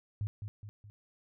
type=tone with echo; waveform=sine; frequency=103.83 Hz; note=G#2; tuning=in tune; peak=-31 dBFS; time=0.21-0.27 s; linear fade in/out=0 ms; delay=210 ms; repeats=3; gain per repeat=-6 dB; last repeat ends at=0.9 s; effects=none